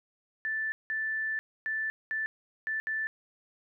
sine tone bursts at uneven times, 1760 Hz, A6, in tune, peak -29 dBFS, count 6, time 0.45-0.72 / 0.9-1.39 / 1.66-1.9 / 2.11-2.26 / 2.67-2.8 / 2.87-3.07 s, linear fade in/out 0 ms, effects none

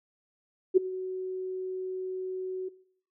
sine tone with ADSR envelope, 372.9 Hz, F#4, 14 cents sharp, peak -13 dBFS, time 0.74-2.69 s, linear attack 31 ms, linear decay 11 ms, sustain -18 dB, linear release 10 ms, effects noise-tail reverb RT60 0.6 s tail -20 dB re dry

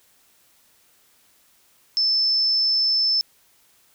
sine tone, 5274 Hz, E8, in tune, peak -17 dBFS, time 1.97-3.21 s, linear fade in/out 0 ms, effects white hiss -59 dBFS RMS until 3.94 s

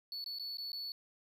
triangle tone with dropouts, 4435 Hz, C#8, in tune, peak -38 dBFS, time 0.12-0.92 s, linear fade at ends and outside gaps 1 ms, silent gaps 0.242-0.261 / 0.386-0.396 / 0.571-0.583 / 0.719-0.73 s, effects none

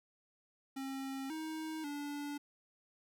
square tone with pitch steps, 269.2 / 315.7 / 289.2 Hz, C4 / D#4 / D4, +49 / +25 / -27 cents, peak -40 dBFS, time 0.76-2.38 s, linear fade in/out 10 ms, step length 540 ms, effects none

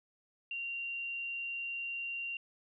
sine tone, 2765 Hz, F7, 18 cents flat, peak -36 dBFS, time 0.51-2.37 s, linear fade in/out 2 ms, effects none

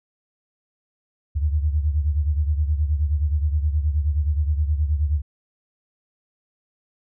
sine beating tone pair, 73.42 / 82.92 Hz, D2 / E2, 0 / +11 cents, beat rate 9.5 Hz, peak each -19 / -25 dBFS, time 1.35-5.22 s, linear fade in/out 20 ms, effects none

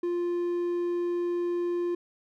triangle tone, 349.2 Hz, F4, in tune, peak -24 dBFS, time 0.03-1.95 s, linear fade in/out 5 ms, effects none

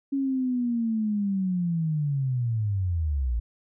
sine linear sweep, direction down, 277.8 to 54.7 Hz, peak -23 dBFS, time 0.12-3.4 s, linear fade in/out 10 ms, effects none

